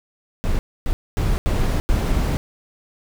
brown noise bursts at uneven times, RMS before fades -19 dBFS, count 5, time 0.44-0.59 / 0.86-0.93 / 1.17-1.38 / 1.46-1.8 / 1.89-2.37 s, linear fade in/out 0 ms, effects none

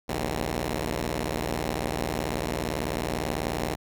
5% pulse beating tone pair, 60.2 / 78.2 Hz, B1 / D#2, -44 / +9 cents, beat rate 18 Hz, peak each -19 dBFS, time 0.08-3.76 s, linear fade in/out 20 ms, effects none

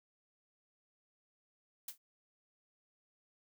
blue noise with exponential decay, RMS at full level -38 dBFS, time 1.88-1.98 s, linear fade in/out 5 ms, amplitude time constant 21 ms, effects none

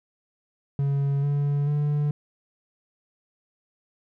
triangle tone with pitch steps, 139.9 / 143.42 / 147.03 Hz, C#3 / D3 / D3, +16 / -41 / +2 cents, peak -19 dBFS, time 0.79-2.11 s, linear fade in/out 2 ms, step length 440 ms, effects none

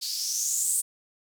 violet noise with band-pass filter sweep, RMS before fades -28 dBFS, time 0.01-0.82 s, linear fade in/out 20 ms, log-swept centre 4400 to 8800 Hz, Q 6.2, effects none

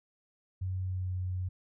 sine tone with pitch glide, 93.1 to 91.71 Hz, F#2 to F#2, +11 to -15 cents, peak -31 dBFS, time 0.61-1.49 s, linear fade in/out 10 ms, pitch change -26 cents, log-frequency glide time 0.82-1.12 s, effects none

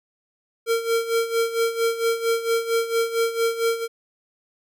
square tone with tremolo, 459 Hz, A#4, 27 cents flat, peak -18 dBFS, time 0.66-3.88 s, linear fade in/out 50 ms, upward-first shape sine, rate 4.4 Hz, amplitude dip 75%, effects none

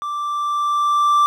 triangle tone with level ramp, 1174 Hz, D6, 1 cent flat, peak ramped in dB -21 to -9 dBFS, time 0.02-1.26 s, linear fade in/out 0 ms, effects none

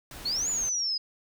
pink noise, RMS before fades -43 dBFS, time 0.11-0.69 s, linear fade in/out 2 ms
sine exponential two-way sweep, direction up then down, 4186 to 7040 to 4961 Hz, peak -26 dBFS, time 0.25-0.98 s, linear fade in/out 10 ms, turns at 0.49 s
effects none

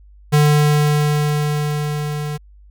square tone with level ramp, 148.8 Hz, D3, 23 cents sharp, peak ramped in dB -10 to -23 dBFS, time 0.32-2.38 s, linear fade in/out 20 ms, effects added 50 Hz sine -42 dBFS peak until 2.7 s

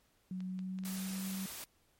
sine tone with pitch glide, 185 to 190.53 Hz, F#3 to G3, 0 to -49 cents, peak -37 dBFS, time 0.31-1.46 s, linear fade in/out 2 ms, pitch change +51 cents, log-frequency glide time 0.44-1.15 s
clicks, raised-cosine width 0.2 ms, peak -37 dBFS, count 5, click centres 0.405 / 0.591 / 0.788 / 0.837 / 0.879 s
white noise, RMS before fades -45 dBFS, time 0.85-1.64 s, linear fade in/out 0 ms
effects pink hiss -72 dBFS RMS until 1.99 s + MP3 64 kbps

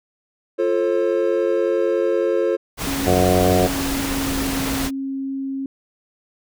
triangle chord, F major, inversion none, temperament equal with one note detuned, 349.2 / 440 / 536.4 Hz, F4 / A4 / C5, 0 / 0 / +43 cents, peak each -19 dBFS, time 0.58-2.57 s, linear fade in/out 20 ms
pink noise, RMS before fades -25 dBFS, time 2.77-4.91 s, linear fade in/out 50 ms
sine tone with pitch glide, 274.4 to 270.3 Hz, C#4 to C#4, -17 to -44 cents, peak -23 dBFS, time 2.87-5.66 s, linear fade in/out 2 ms, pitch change -27 cents, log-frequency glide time 4.1-4.57 s
harmonic tone, 91.3 Hz, F#2, 23 cents flat, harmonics 1 / 2 / 4 / 5 / 6 / 7 / 8, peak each -22 / -22 / -22 / -22 / -22 / -22 / -22 dBFS, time 3.06-3.68 s, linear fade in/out 20 ms
effects none

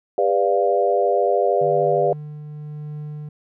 sine chord, G dominant seventh, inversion none, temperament equal with one note detuned, 401.2 / 493.9 / 587.3 / 698.5 Hz, G4 / B4 / D5 / F5, +40 / 0 / 0 / 0 cents, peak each -21 dBFS, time 0.18-2.13 s, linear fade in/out 2 ms
triangle tone with tremolo, 150 Hz, D3, 37 cents sharp, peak -26 dBFS, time 1.61-3.29 s, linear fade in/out 5 ms, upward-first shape triangle, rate 0.91 Hz, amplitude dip 40%
effects none

